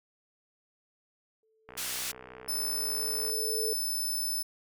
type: tone with exponential growth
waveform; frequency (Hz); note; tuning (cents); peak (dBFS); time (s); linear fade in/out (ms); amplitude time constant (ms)
sine; 440; A4; 0; -30; 1.43-3.73; 1; 500
type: click train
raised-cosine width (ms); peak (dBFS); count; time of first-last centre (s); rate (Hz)
0.5; -30; 103; 1.69-3.296; 63.5
type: band-pass noise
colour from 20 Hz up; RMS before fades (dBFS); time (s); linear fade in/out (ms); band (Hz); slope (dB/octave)
white; -35; 1.77-2.12; 10; 1400 to 13000; 12
type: tone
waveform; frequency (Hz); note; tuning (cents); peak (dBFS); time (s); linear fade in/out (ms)
10% pulse; 5274; E8; 0; -24; 2.48-4.43; 10
effects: none